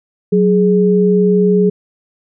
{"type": "tone pair together", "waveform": "sine", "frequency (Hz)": [185, 417.5], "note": ["F#3", "G#4"], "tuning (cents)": [0, 9], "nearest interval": "octave + major second", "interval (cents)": 1409, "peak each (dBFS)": -11, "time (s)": [0.32, 1.7], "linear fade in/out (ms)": 10, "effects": []}